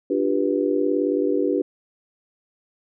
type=chord; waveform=sine; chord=G dominant seventh; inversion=second; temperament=just; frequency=294 / 352.8 / 392 / 490 Hz; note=D4 / F4 / G4 / B4; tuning=+2 / +18 / 0 / -14 cents; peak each=-23 / -26 / -23 / -25 dBFS; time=0.1-1.62 s; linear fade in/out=5 ms; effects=none